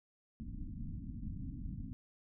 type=low-pass noise; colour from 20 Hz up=pink; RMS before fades=-43 dBFS; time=0.4-1.93 s; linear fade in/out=0 ms; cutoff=290 Hz; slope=96 dB/octave; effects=none